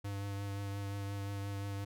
square tone with vibrato, 99.9 Hz, G2, 33 cents sharp, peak -38 dBFS, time 0.04-1.85 s, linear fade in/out 10 ms, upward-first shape triangle, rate 5.7 Hz, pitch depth 19 cents each way, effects none

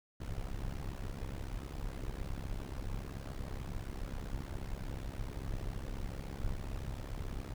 brown noise with amplitude modulation, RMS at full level -36 dBFS, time 0.2-7.54 s, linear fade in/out 10 ms, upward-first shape sine, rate 67.1 Hz, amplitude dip 90%, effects none

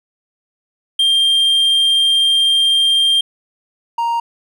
triangle tone pair in turn, 3188 / 933.1 Hz, G7 / A#5, +28 / +1 cents, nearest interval octave + major sixth, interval 2127 cents, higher first, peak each -9 / -13 dBFS, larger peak first, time 0.99-3.21 / 3.98-4.2 s, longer first, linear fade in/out 5 ms, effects none

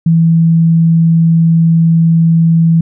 sine tone, 164.81 Hz, E3, in tune, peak -5 dBFS, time 0.06-2.81 s, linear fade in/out 5 ms, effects none

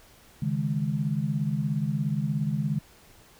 sine chord, C# suspended second, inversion none, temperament equal, 138.59 / 155.56 / 207.7 Hz, C#3 / D#3 / G#3, 0 / 0 / 0 cents, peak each -29 / -28 / -30 dBFS, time 0.42-2.79 s, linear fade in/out 5 ms, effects pink hiss -55 dBFS RMS until 3.39 s

